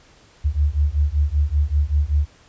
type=beating tone pair; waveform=sine; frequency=70.8 / 76 Hz; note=C#2 / D#2; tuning=+37 / -40 cents; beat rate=5.2 Hz; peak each=-19 dBFS; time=0.44-2.26 s; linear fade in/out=20 ms; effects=pink hiss -52 dBFS RMS until 2.48 s + resampled to 16000 Hz